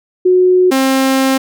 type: tone pair in turn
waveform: sine / sawtooth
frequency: 366 / 266 Hz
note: F#4 / C4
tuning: -19 / +29 cents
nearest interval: tritone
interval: 552 cents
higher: first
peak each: -6 dBFS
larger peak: neither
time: 0.25-0.71 / 0.71-1.38 s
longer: second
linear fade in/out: 10 ms
effects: none